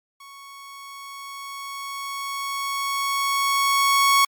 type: tone with level ramp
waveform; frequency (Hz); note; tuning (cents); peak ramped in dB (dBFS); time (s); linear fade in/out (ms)
sawtooth; 1108.7; C#6; 0; -38 to -10; 0.2-4.25; 5
effects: MP3 96 kbps